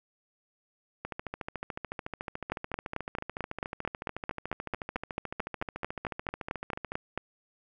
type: two click trains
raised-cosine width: 0.5 ms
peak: -16 / -20 dBFS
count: 22 / 82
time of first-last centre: 2.52-7.176 / 1.05-6.92 s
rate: 4.51 / 13.8 Hz
effects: none